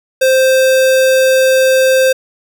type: tone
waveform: square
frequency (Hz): 523.3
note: C5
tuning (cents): 0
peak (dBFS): -8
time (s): 0.21-2.13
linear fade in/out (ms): 10
effects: none